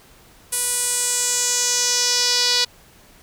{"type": "tone with band-pass filter sweep", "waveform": "sawtooth", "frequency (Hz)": 490, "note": "B4", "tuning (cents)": -14, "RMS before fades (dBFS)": -20, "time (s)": [0.52, 2.65], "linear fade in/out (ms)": 10, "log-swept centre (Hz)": [9900, 4500], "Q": 3.2, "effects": ["pink hiss -50 dBFS RMS until 3.22 s"]}